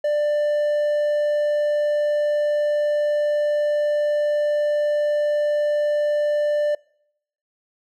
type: tone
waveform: triangle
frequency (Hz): 592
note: D5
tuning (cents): +14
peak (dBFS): -16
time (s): 0.04-6.75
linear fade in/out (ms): 5
effects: noise-tail reverb RT60 0.7 s tail -24 dB re dry